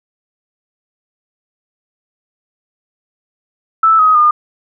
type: tone with pitch steps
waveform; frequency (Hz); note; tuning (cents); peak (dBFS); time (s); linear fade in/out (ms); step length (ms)
sine; 1316 / 1261 / 1215; E6 / D#6 / D#6; -3 / +23 / -42; -6; 3.83-4.31; 5; 160
effects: none